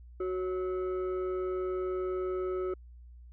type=tone with frequency modulation; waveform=sine; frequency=370 Hz; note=F#4; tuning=in tune; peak=-29 dBFS; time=0.2-2.74 s; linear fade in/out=5 ms; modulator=923 Hz; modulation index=0.48; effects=tanh soft clip ceiling -26 dBFS + added 60 Hz sine -48 dBFS peak until 3.32 s